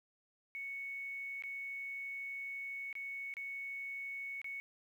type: tone with dropouts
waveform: sine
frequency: 2217 Hz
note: C#7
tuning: in tune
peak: -40 dBFS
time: 0.55-4.6 s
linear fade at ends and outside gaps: 0 ms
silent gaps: 1.423-1.437 / 2.928-2.953 / 3.339-3.368 / 4.416-4.444 s
effects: 11-bit